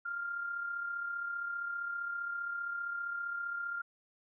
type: tone with amplitude modulation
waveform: sine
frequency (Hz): 1396.9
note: F6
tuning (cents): 0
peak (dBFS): -33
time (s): 0.05-3.82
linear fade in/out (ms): 10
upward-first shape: sine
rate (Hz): 35.2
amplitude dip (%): 45
effects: none